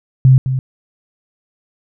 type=tone with echo; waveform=sine; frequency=130.81 Hz; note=C3; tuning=in tune; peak=-4 dBFS; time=0.25-0.38 s; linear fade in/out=0 ms; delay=210 ms; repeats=1; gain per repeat=-10 dB; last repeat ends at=0.59 s; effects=none